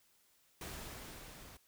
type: noise with level ramp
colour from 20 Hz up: pink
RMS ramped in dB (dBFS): -45 to -55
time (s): 0.61-1.57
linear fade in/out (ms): 2
effects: white hiss -71 dBFS RMS until 1.67 s